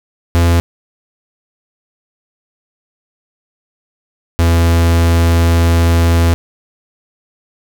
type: tone pair in turn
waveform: 45% pulse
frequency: 85 / 84.07 Hz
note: F2 / E2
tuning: -46 / +35 cents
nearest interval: unison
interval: 19 cents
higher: first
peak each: -8 dBFS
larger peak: neither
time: 0.35-0.6 / 4.39-6.34 s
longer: second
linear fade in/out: 0 ms
effects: none